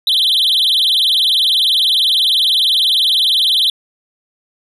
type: tone with vibrato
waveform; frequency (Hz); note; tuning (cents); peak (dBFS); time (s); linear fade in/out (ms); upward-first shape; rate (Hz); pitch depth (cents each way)
triangle; 3520; A7; 0; -9; 0.07-3.7; 2; sine; 20; 240
effects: resampled to 32000 Hz